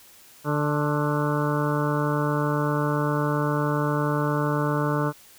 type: harmonic tone with a mistuned harmonic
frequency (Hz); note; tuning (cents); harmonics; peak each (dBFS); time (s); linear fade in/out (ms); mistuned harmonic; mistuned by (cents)
147.5; D3; +8; 1 / 2 / 3 / 4 / 6 / 7 / 8 / 9 / 10; -25 / -28 / -30 / -31 / -33 / -33 / -34 / -35 / -35; 0.44-5.13; 50; 7; +53
effects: white hiss -51 dBFS RMS until 5.38 s